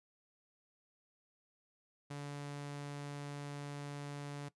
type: tone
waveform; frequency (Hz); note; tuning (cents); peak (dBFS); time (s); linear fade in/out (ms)
sawtooth; 143.8; D3; -36; -38; 2.1-4.49; 10
effects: noise-tail reverb RT60 0.1 s tail -18 dB re dry + resampled to 24000 Hz